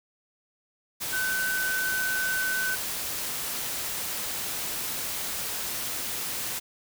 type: tone in noise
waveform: sine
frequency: 1517 Hz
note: F#6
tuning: 43 cents sharp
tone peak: -26 dBFS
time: 1.12-2.76 s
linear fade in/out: 20 ms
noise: white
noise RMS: -32 dBFS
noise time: 1-6.6 s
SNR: +3 dB
effects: none